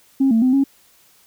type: tone with pitch steps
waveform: sine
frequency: 269.9 / 225.1 / 256.1 / 274.2 Hz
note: C#4 / A3 / C4 / C#4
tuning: -46 / +40 / -37 / -19 cents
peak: -11 dBFS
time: 0.2-0.64 s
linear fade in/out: 10 ms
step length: 110 ms
effects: tanh soft clip ceiling -8 dBFS + white hiss -54 dBFS RMS until 1.26 s